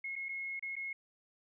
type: tone with dropouts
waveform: sine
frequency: 2167 Hz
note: C#7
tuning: 40 cents flat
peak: -37 dBFS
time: 0.04-0.93 s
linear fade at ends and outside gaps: 5 ms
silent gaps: 0.156-0.161 / 0.286-0.29 / 0.595-0.625 / 0.756-0.764 s
effects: none

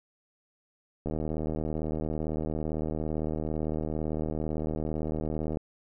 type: click train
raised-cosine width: 2 ms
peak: -19 dBFS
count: 352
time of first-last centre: 1.06-5.572 s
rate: 77.8 Hz
effects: none

